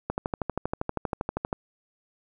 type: click train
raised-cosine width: 1 ms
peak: -13 dBFS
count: 19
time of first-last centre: 0.1-1.529 s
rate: 12.6 Hz
effects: none